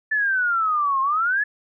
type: exponential two-way sweep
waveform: sine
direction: down then up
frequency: 1760 to 1055 to 1738 Hz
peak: -18 dBFS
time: 0.11-1.44 s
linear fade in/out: 10 ms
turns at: 1.01 s
effects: none